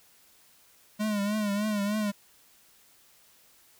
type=tone with vibrato; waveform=square; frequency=207.7 Hz; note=G#3; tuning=in tune; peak=-27 dBFS; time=0.99-2.12 s; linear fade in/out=20 ms; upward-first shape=triangle; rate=3.3 Hz; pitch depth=81 cents each way; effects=white hiss -60 dBFS RMS until 3.79 s